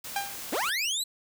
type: noise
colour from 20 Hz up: white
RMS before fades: -39 dBFS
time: 0.04-0.7 s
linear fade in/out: 5 ms
type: tone with exponential decay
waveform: sawtooth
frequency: 798 Hz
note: G5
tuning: 31 cents sharp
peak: -21 dBFS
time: 0.16-0.44 s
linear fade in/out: 2 ms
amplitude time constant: 60 ms
type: linear sweep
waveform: 25% pulse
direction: up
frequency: 191.6 to 4116 Hz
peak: -23 dBFS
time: 0.52-1.04 s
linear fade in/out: 10 ms
effects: none